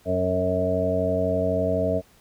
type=harmonic tone with a mistuned harmonic; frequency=91.9 Hz; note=F#2; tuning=11 cents flat; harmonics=1 / 2 / 3 / 5 / 6 / 7; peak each=-29 / -30 / -30 / -28 / -29 / -24 dBFS; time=0.05-2.02 s; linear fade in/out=50 ms; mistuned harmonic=5; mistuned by=-16 cents; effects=pink hiss -57 dBFS RMS until 2.2 s